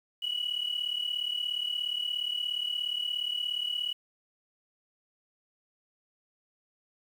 sine tone pair together, 2920 / 2957 Hz, F#7 / F#7, -24 / -2 cents, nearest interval unison, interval 22 cents, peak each -31 / -32 dBFS, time 0.22-3.93 s, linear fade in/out 10 ms, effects tanh soft clip ceiling -23 dBFS + 9-bit

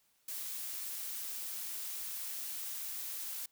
blue noise, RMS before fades -41 dBFS, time 0.28-3.46 s, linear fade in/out 5 ms, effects white hiss -73 dBFS RMS until 3.51 s

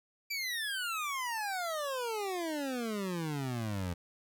25% pulse exponential sweep, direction down, 2359 to 84.7 Hz, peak -30 dBFS, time 0.3-3.94 s, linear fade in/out 10 ms, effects none

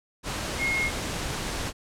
sine tone in noise, 2153 Hz, C7, 49 cents sharp, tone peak -24 dBFS, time 0.58-0.91 s, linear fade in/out 50 ms, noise pink, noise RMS -31 dBFS, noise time 0.23-1.73 s, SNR +4 dB, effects low-pass 9000 Hz 12 dB/octave

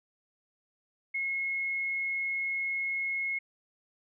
sine tone, 2169 Hz, C#7, 38 cents flat, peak -29 dBFS, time 1.14-3.39 s, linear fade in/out 10 ms, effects none

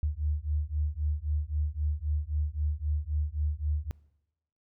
sine beating tone pair, 73.42 / 77.22 Hz, D2 / D#2, 0 / -13 cents, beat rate 3.8 Hz, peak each -30 dBFS, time 0.03-3.91 s, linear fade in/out 0 ms, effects noise-tail reverb RT60 0.9 s tail -23 dB re dry

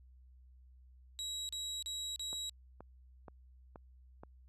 30% pulse tone bursts, 3864 Hz, B7, 39 cents flat, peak -36 dBFS, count 4, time 1.19-2.495 s, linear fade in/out 0 ms, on 300 ms, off 35 ms
click train, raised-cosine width 1 ms, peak -35 dBFS, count 5, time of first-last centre 2.33-4.235 s, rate 2.1 Hz
effects added 63 Hz sine -57 dBFS peak until 4.48 s + resampled to 32000 Hz

